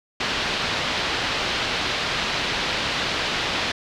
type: low-pass noise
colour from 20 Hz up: white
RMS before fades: -25 dBFS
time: 0.2-3.72 s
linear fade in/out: 5 ms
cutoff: 4200 Hz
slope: 24 dB/octave
effects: none